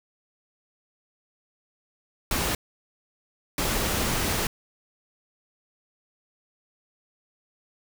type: noise bursts at uneven times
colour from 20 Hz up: pink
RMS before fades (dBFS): -26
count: 2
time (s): 2.31-2.55 / 3.58-4.47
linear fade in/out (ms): 2
effects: none